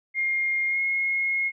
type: tone with pitch glide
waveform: sine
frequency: 2126 to 2158 Hz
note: C7 to C#7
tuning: +27 to -47 cents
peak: -22 dBFS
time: 0.14-1.52 s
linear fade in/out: 50 ms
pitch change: +26 cents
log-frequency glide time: 0.67-0.8 s
effects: none